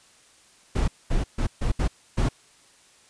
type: noise bursts at uneven times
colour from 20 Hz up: brown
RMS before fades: -22 dBFS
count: 6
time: 0.75-0.88 / 1.1-1.24 / 1.38-1.47 / 1.61-1.72 / 1.79-1.88 / 2.17-2.29 s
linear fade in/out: 10 ms
effects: white hiss -56 dBFS RMS until 3.09 s + resampled to 22050 Hz